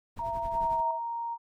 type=noise with tremolo; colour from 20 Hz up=brown; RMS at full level=-40 dBFS; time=0.16-0.81 s; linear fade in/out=10 ms; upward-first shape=triangle; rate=11 Hz; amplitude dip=85%
type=tone with vibrato; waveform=sine; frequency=932.3 Hz; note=A#5; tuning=in tune; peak=-31 dBFS; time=0.19-0.91 s; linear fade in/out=2 ms; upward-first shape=sine; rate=13 Hz; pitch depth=13 cents each way
type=tone with pitch glide; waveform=sine; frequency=670 to 650.6 Hz; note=E5 to E5; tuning=+28 to -23 cents; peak=-35 dBFS; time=0.2-1 s; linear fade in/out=50 ms; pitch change=-51 cents; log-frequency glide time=0.47-0.74 s
type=tone; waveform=sine; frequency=932.3 Hz; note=A#5; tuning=in tune; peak=-31 dBFS; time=0.53-1.38 s; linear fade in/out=50 ms
effects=none